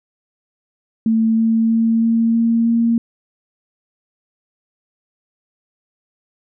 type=tone with pitch steps; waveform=sine; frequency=223.7 / 225.3 / 226.8 / 228.4 / 230 / 231.6 Hz; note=A3 / A3 / A#3 / A#3 / A#3 / A#3; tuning=+29 / +41 / -47 / -35 / -23 / -11 cents; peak=-12 dBFS; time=1.06-2.98 s; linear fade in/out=2 ms; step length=320 ms; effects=none